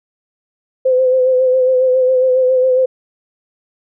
sine tone with vibrato, 513 Hz, C5, 34 cents flat, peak -9 dBFS, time 0.85-2.86 s, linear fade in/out 10 ms, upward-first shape sine, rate 7.3 Hz, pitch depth 32 cents each way, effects none

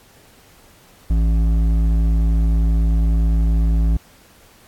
sine tone with hard clipping, 55 Hz, A1, in tune, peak -15 dBFS, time 1.1-3.97 s, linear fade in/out 5 ms, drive 9 dB, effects pink hiss -50 dBFS RMS until 4.67 s + AAC 64 kbps

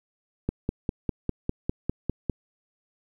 click train, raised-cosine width 3 ms, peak -12 dBFS, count 10, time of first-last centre 0.49-2.297 s, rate 4.98 Hz, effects 9-bit

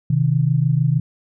sine tone pair together, 129.58 / 156.1 Hz, C3 / D#3, -16 / +6 cents, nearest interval minor third, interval 322 cents, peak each -17 dBFS, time 0.1-1 s, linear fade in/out 5 ms, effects none

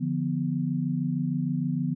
sine chord, B diminished, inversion first, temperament equal with one note detuned, 146.83 / 173.31 / 246.9 Hz, D3 / F3 / B3, 0 / -13 / 0 cents, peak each -29 dBFS, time 0-1.95 s, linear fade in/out 20 ms, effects none

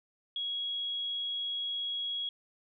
sine tone, 3319 Hz, G#7, 2 cents flat, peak -32 dBFS, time 0.36-2.29 s, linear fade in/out 2 ms, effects none

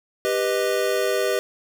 square chord, G augmented, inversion none, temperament equal with one note detuned, 394.5 / 493.9 / 622.3 Hz, G4 / B4 / D#5, +11 / 0 / 0 cents, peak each -25 / -25 / -26 dBFS, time 0.25-1.39 s, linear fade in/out 0 ms, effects none

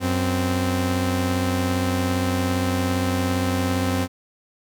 sawtooth tone pair together, 92.5 / 260 Hz, F#2 / C4, 0 / -11 cents, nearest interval octave + tritone, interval 1789 cents, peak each -19 dBFS, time 0-4.08 s, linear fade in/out 50 ms, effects none

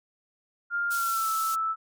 sine tone with pitch glide, 1402 to 1315.7 Hz, F6 to E6, +6 to -4 cents, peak -25 dBFS, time 0.7-1.76 s, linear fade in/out 50 ms, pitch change -110 cents, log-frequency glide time 0.9-1.28 s
white band-pass noise, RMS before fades -36 dBFS, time 0.9-1.56 s, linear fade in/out 20 ms, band 4700 to 14000 Hz, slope 12 dB/octave
effects none

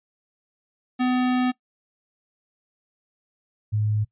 square / sine tone pair in turn, 251.8 / 106.33 Hz, B3 / G#2, +34 / +41 cents, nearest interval octave + minor third, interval 1493 cents, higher first, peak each -20 dBFS, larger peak neither, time 0.99-1.52 / 3.72-4.05 s, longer first, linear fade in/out 20 ms, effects noise-tail reverb RT60 0.1 s tail -21 dB re dry + resampled to 8000 Hz

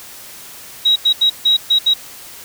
sine tone bursts at uneven times, 3833 Hz, A#7, 47 cents sharp, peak -9 dBFS, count 6, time 0.85-0.96 / 1.05-1.13 / 1.21-1.3 / 1.45-1.57 / 1.7-1.79 / 1.86-1.94 s, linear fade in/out 10 ms, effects white hiss -36 dBFS RMS until 2.44 s

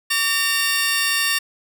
sawtooth tone cluster, 1146 / 1819 / 2769 / 4563 Hz, D6 / A#6 / F7 / C#8, -43 / -43 / -15 / +49 cents, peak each -25 / -18 / -19 / -23 dBFS, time 0.1-1.39 s, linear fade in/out 10 ms, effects none

